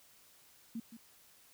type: tone with echo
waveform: sine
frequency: 228.9 Hz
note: A#3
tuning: 31 cents flat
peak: -37 dBFS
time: 0.75-0.8 s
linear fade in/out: 5 ms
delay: 170 ms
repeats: 1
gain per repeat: -11 dB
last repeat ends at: 0.97 s
effects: white hiss -63 dBFS RMS until 1.53 s